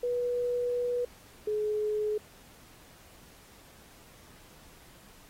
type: tone pair in turn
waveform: sine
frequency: 487.8 / 424 Hz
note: B4 / G#4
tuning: -21 / +36 cents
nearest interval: major second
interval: 243 cents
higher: first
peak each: -27 dBFS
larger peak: neither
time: 0.03-1.05 / 1.47-2.18 s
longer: first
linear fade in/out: 5 ms
effects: pink hiss -56 dBFS RMS until 5.29 s + AAC 48 kbps